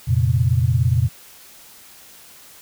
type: chord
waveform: sine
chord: F suspended fourth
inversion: none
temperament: equal with one note detuned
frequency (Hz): 87.31 / 116.54 / 134.03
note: F2 / Bb2 / C3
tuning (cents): 0 / 0 / +42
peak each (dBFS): -20 / -17 / -20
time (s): 0.07-1.09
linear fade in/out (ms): 20
effects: white hiss -45 dBFS RMS until 2.61 s